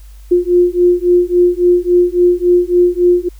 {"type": "beating tone pair", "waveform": "sine", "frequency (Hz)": [352.5, 356.1], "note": ["F4", "F4"], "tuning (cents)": [16, 34], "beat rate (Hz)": 3.6, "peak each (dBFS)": -11, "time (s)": [0.31, 3.29], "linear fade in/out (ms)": 10, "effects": ["added 50 Hz sine -33 dBFS peak until 3.39 s", "white hiss -50 dBFS RMS until 3.39 s"]}